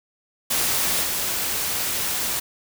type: noise with level steps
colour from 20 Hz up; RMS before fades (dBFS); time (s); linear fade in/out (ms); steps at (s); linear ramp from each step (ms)
white; -22 / -25; 0.5-2.4; 10; 1.02; 20
effects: none